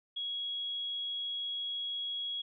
sine tone, 3322 Hz, G#7, in tune, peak -34 dBFS, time 0.16-2.42 s, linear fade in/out 10 ms, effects none

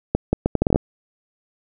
accelerating click train, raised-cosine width 2 ms, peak -3 dBFS, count 10, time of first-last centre 0.15-0.759 s, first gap 180 ms, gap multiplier 0.72, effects none

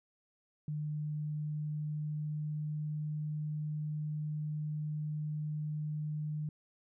sine tone with pitch glide, 150.7 to 151.66 Hz, D3 to D#3, +45 to -44 cents, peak -34 dBFS, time 0.68-6.49 s, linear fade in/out 2 ms, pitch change +11 cents, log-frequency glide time 1-3.2 s, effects none

